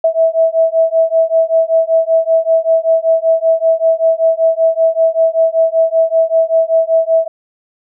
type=beating tone pair; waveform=sine; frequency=650 / 655.2 Hz; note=E5 / E5; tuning=-24 / -11 cents; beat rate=5.2 Hz; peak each=-12 dBFS; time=0.04-7.28 s; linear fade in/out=5 ms; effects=none